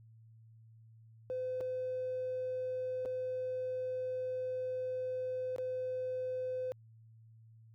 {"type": "tone with dropouts", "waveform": "triangle", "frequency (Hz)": 510, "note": "C5", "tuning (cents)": -44, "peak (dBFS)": -31, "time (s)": [1.3, 6.72], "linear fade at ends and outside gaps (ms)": 0, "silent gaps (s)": [[1.606, 1.61], [3.052, 3.058], [5.562, 5.583]], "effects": ["tanh soft clip ceiling -32 dBFS", "added 112 Hz sine -56 dBFS peak until 7.74 s"]}